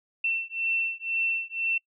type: beating tone pair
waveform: sine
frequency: 2692 / 2694 Hz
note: E7 / E7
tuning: +36 / +37 cents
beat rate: 2 Hz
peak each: -29 dBFS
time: 0.24-1.78 s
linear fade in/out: 5 ms
effects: noise-tail reverb RT60 0.1 s tail -25 dB re dry